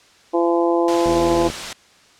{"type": "harmonic tone", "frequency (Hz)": 170.3, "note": "F3", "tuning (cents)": -43, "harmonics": [2, 3, 4, 5, 6], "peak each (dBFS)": [-17, -21, -23, -25, -27], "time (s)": [0.33, 1.49], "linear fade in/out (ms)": 20}
{"type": "noise", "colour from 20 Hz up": "white", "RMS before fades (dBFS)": -27, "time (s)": [0.88, 1.73], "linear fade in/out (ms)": 2}
{"type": "click train", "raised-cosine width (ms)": 2, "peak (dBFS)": -14, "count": 37, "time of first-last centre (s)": [1.06, 1.501], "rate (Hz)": 81.7}
{"effects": ["white hiss -51 dBFS RMS until 2.19 s", "low-pass 6000 Hz 12 dB/octave"]}